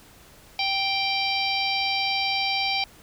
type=harmonic tone; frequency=784 Hz; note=G5; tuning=in tune; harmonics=1 / 3 / 4 / 5 / 6 / 7; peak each=-28 / -27 / -31 / -31 / -30 / -36 dBFS; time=0.59-2.84 s; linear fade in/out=2 ms; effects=pink hiss -51 dBFS RMS until 3.02 s